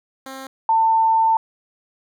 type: tone pair in turn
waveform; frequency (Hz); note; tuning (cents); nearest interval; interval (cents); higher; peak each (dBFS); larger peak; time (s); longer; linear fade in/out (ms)
10% pulse / sine; 266.2 / 895.4; C4 / A5; +30 / +30; octave + major sixth; 2100; second; -24 / -13; second; 0.26-0.47 / 0.69-1.37; second; 2
effects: none